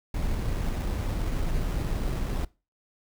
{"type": "noise with sample-and-hold", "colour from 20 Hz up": "brown", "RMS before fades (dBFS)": -28, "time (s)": [0.14, 2.45], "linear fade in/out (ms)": 5, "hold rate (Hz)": 4410, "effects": ["noise-tail reverb RT60 0.3 s tail -22 dB re dry"]}